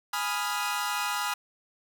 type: chord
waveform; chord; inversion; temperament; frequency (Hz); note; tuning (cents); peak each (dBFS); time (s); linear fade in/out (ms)
sawtooth; F half-diminished seventh; first; equal; 830.6 / 987.8 / 1244.5 / 1396.9; Ab5 / Cb6 / Eb6 / F6; 0 / 0 / 0 / 0; -30; 0.13-1.34; 5
effects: none